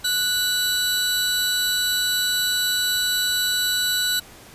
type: tone pair together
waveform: sawtooth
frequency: 1480 / 3948 Hz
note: F#6 / B7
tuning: 0 / -1 cents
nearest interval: octave + perfect fourth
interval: 1699 cents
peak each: -21 / -18 dBFS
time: 0.04-4.2 s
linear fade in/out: 10 ms
effects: pink hiss -45 dBFS RMS until 4.54 s + resampled to 32000 Hz